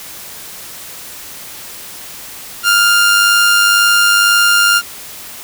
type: tone with amplitude modulation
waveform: sawtooth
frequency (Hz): 1400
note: F6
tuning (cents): +4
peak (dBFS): -3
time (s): 2.63-4.82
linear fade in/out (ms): 50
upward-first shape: sine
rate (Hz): 102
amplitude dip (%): 30
effects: white hiss -31 dBFS RMS until 5.43 s